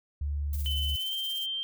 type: tone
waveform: sine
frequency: 72.4 Hz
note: D2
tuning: 24 cents flat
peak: -28 dBFS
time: 0.21-0.96 s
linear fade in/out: 5 ms
type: noise with tremolo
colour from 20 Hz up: violet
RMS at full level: -40 dBFS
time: 0.53-1.46 s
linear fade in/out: 2 ms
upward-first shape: sine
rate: 17 Hz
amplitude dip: 55%
type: tone with pitch glide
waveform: sine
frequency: 3039 to 3148 Hz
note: F#7 to G7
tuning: +46 to +7 cents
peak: -30 dBFS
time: 0.66-1.63 s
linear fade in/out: 0 ms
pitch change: +61 cents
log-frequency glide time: 0.97-1.15 s
effects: none